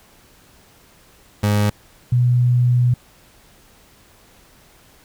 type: tone pair in turn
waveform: 30% pulse / sine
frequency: 103.83 / 123.05 Hz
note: G#2 / B2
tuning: 0 / -6 cents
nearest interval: minor third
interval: 294 cents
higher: second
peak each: -12 dBFS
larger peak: neither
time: 1.43-1.7 / 2.12-2.94 s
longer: second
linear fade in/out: 5 ms
effects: pink hiss -51 dBFS RMS until 5.04 s